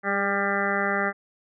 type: harmonic tone with a mistuned harmonic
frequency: 198.9 Hz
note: G3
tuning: 25 cents sharp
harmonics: 1 / 2 / 3 / 4 / 6 / 7 / 8 / 9 / 10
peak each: -31 / -31 / -31 / -31 / -31 / -31 / -31 / -31 / -31 dBFS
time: 0.03-1.13 s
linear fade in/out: 50 ms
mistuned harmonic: 2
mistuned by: +17 cents
effects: none